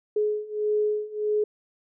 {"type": "beating tone pair", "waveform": "sine", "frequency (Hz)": [421.4, 423], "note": ["G#4", "G#4"], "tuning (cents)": [25, 32], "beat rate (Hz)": 1.6, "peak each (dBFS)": [-27, -25], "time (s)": [0.16, 1.44], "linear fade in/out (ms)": 5, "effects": []}